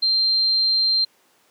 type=tone; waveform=sine; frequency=4160 Hz; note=C8; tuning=11 cents flat; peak=-16 dBFS; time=0.02-1.05 s; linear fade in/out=10 ms; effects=pink hiss -59 dBFS RMS until 1.5 s + high-pass 300 Hz 12 dB/octave